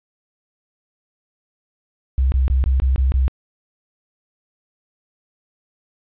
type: tone bursts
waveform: sine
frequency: 65.41 Hz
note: C2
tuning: in tune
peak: -13 dBFS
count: 7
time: 2.18-3.28 s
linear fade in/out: 0 ms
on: 140 ms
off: 20 ms
effects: resampled to 8000 Hz + 9-bit